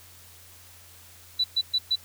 sine tone bursts, 3963 Hz, B7, 5 cents sharp, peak -20 dBFS, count 4, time 1.39-1.958 s, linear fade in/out 10 ms, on 52 ms, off 120 ms, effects added 88 Hz sine -55 dBFS peak until 2.04 s + white hiss -51 dBFS RMS until 2.04 s

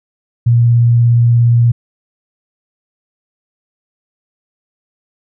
sine tone with vibrato, 118.5 Hz, A#2, 29 cents sharp, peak -6 dBFS, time 0.46-1.72 s, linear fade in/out 10 ms, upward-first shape sine, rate 17 Hz, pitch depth 9 cents each way, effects none

